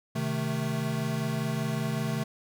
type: chord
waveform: square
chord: A diminished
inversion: first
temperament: equal with one note detuned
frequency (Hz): 130.36 / 155.56 / 220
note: C3 / Eb3 / A3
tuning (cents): -6 / 0 / 0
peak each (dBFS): -33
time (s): 0.15-2.24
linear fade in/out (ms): 10
effects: none